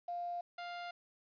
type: tone pair in turn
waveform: sine / sawtooth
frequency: 700 / 700 Hz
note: F5 / F5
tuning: +4 / +4 cents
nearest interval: unison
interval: 0 cents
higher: neither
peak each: -37 / -38 dBFS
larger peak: first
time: 0.08-0.41 / 0.58-0.91 s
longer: neither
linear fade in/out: 5 ms
effects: resampled to 11025 Hz + 11-bit